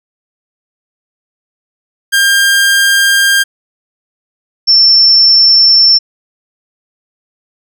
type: tone pair in turn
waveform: sawtooth / sine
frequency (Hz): 1601 / 5385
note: G6 / E8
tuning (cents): +36 / +36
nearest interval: octave + major sixth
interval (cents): 2100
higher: second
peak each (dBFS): -3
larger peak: neither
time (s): 2.12-3.44 / 4.67-5.99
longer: neither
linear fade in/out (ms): 20
effects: none